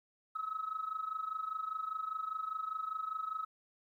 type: tone with amplitude modulation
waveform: sine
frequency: 1286 Hz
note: E6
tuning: 43 cents flat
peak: -32 dBFS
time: 0.35-3.45 s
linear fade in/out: 10 ms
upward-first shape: sine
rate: 25 Hz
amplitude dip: 80%
effects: tanh soft clip ceiling -28 dBFS + 12-bit

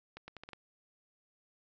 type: accelerating click train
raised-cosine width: 0.3 ms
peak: -30 dBFS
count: 6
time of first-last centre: 0.17-0.533 s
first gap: 110 ms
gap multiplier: 0.79
effects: resampled to 16000 Hz

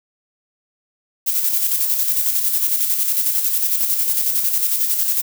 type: noise with tremolo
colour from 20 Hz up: violet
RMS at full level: -17 dBFS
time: 1.26-5.22 s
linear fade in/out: 20 ms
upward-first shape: square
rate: 11 Hz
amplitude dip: 40%
effects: none

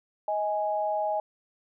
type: tone pair together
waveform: sine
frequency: 630.4 / 830.6 Hz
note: D#5 / G#5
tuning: +23 / 0 cents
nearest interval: perfect fourth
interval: 477 cents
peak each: -28 / -28 dBFS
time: 0.28-1.2 s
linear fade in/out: 2 ms
effects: none

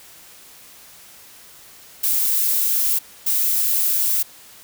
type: noise bursts at uneven times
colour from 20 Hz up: violet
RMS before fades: -19 dBFS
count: 2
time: 2.03-2.99 / 3.26-4.23 s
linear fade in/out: 10 ms
effects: white hiss -45 dBFS RMS until 4.63 s

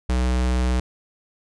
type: tone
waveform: square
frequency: 62.4 Hz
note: B1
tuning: 19 cents sharp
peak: -19 dBFS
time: 0.09-0.8 s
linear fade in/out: 5 ms
effects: resampled to 22050 Hz

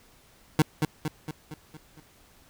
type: tone with echo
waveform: 25% pulse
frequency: 154 Hz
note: D#3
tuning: 17 cents flat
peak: -13 dBFS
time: 0.59-0.62 s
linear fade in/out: 2 ms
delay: 230 ms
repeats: 6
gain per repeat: -5 dB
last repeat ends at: 2 s
effects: pink hiss -58 dBFS RMS until 2.49 s

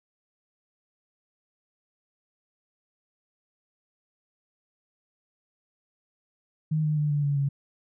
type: tone with pitch steps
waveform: sine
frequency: 155.56 / 152.27 / 149.05 / 145.9 / 142.81 / 139.79 Hz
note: D#3 / D#3 / D3 / D3 / D3 / C#3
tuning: 0 / -37 / +26 / -11 / -48 / +15 cents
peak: -22 dBFS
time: 6.71-7.49 s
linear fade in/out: 10 ms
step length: 130 ms
effects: none

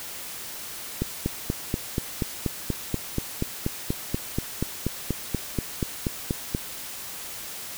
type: click train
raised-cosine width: 3 ms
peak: -11 dBFS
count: 24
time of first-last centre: 1.02-6.549 s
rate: 4.16 Hz
effects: white hiss -37 dBFS RMS until 7.77 s

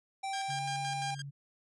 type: tone with pitch glide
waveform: square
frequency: 779 to 798.1 Hz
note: G5 to G5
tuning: -11 to +31 cents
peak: -35 dBFS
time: 0.23-1.15 s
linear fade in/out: 10 ms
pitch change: +42 cents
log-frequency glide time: 0.43-0.65 s
type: tone with tremolo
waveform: 15% pulse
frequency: 1608 Hz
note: G6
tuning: 44 cents sharp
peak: -32 dBFS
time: 0.33-1.22 s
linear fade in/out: 5 ms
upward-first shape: square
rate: 5.8 Hz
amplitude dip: 70%
type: tone with vibrato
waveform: sine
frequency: 140.4 Hz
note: C#3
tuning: 22 cents sharp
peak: -40 dBFS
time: 0.48-1.31 s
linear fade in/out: 20 ms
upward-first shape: triangle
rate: 6.9 Hz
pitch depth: 8 cents each way
effects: resampled to 24000 Hz

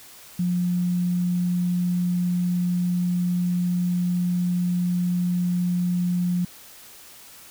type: tone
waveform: sine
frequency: 177.6 Hz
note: F3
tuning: 29 cents sharp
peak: -20 dBFS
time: 0.39-6.45 s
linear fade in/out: 5 ms
effects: white hiss -46 dBFS RMS until 7.5 s

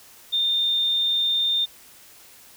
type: tone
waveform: sine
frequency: 3621 Hz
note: A7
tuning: 49 cents sharp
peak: -19 dBFS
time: 0.32-1.66 s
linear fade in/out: 20 ms
effects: white hiss -49 dBFS RMS until 2.56 s

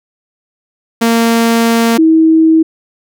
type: tone pair in turn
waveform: sawtooth / sine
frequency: 230.2 / 321.1 Hz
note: A#3 / E4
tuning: -22 / -45 cents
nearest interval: tritone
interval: 577 cents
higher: second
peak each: -4 dBFS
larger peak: neither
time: 1.01-1.98 / 1.98-2.63 s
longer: first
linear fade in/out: 10 ms
effects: none

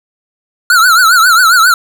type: tone with vibrato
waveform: square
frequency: 1400 Hz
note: F6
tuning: 4 cents sharp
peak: -5 dBFS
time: 0.7-1.74 s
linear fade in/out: 2 ms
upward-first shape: triangle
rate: 7.4 Hz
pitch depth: 160 cents each way
effects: none

